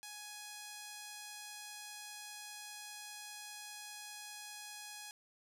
5% pulse tone, 835 Hz, G#5, 9 cents sharp, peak -35 dBFS, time 0.03-5.11 s, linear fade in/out 0 ms, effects none

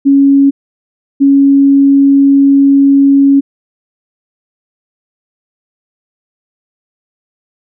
sine tone pair in turn, 277.2 / 277.2 Hz, C#4 / C#4, 0 / 0 cents, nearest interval unison, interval 0 cents, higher neither, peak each -3 dBFS, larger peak neither, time 0.05-0.51 / 1.2-3.41 s, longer second, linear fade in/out 20 ms, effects none

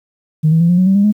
sine tone with pitch steps, 155.56 / 162.35 / 169.44 / 176.84 / 184.57 / 192.63 / 201 / 209.8 Hz, D#3 / E3 / E3 / F3 / F#3 / G3 / G3 / G#3, 0 / -26 / +48 / +22 / -4 / -30 / +44 / +18 cents, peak -7 dBFS, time 0.43-1.126 s, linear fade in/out 20 ms, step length 87 ms, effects tanh soft clip ceiling -3 dBFS + 8-bit

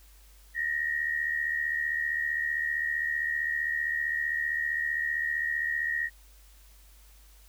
sine tone pair together, 1814 / 1889.4 Hz, A#6 / A#6, -48 / +23 cents, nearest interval minor second, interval 71 cents, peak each -33 / -28 dBFS, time 0.54-6.1 s, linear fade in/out 50 ms, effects added 50 Hz sine -53 dBFS peak until 7.48 s + white hiss -60 dBFS RMS until 7.48 s

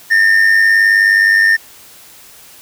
triangle tone with amplitude modulation, 1814 Hz, A#6, 48 cents flat, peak -3 dBFS, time 0.1-1.57 s, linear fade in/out 20 ms, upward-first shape sine, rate 99.3 Hz, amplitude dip 55%, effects white hiss -40 dBFS RMS until 2.61 s

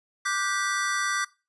square chord, G major seventh, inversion second, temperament just, 1176 / 1470 / 1568 / 1960 Hz, D6 / F#6 / G6 / B6, +2 / -12 / 0 / -14 cents, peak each -30 / -35 / -31 / -31 dBFS, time 0.25-1.25 s, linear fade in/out 10 ms, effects noise-tail reverb RT60 0.3 s tail -21 dB re dry + resampled to 24000 Hz

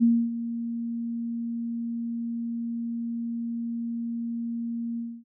sine tone with ADSR envelope, 233.1 Hz, A#3, in tune, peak -15 dBFS, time 0-5.24 s, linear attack 30 ms, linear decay 270 ms, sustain -13 dB, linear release 260 ms, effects none

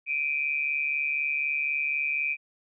sine tone pair together, 2349 / 2493 Hz, D7 / D#7, 0 / +3 cents, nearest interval minor second, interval 103 cents, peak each -28 dBFS, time 0.06-2.37 s, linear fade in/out 50 ms, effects none

